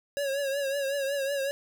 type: tone with vibrato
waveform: square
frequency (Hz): 554.4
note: C#5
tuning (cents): 0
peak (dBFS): -28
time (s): 0.17-1.51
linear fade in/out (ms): 0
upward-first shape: triangle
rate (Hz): 5.4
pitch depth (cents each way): 69
effects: none